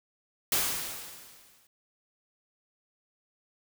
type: noise with exponential decay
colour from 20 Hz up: white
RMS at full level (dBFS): -25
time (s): 0.52-1.67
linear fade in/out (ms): 2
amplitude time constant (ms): 250
effects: none